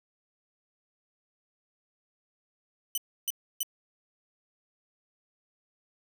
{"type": "tone bursts", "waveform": "5% pulse", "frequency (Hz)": 2994, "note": "F#7", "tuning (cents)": 20, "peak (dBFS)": -19, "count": 3, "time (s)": [2.95, 3.631], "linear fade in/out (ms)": 2, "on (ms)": 27, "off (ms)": 300, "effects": ["10-bit"]}